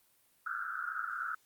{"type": "band-pass noise", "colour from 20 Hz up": "pink", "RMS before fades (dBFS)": -38, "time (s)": [0.46, 1.35], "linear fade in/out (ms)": 5, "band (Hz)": [1300, 1500], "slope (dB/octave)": 96, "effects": ["white hiss -69 dBFS RMS until 1.45 s", "Opus 32 kbps"]}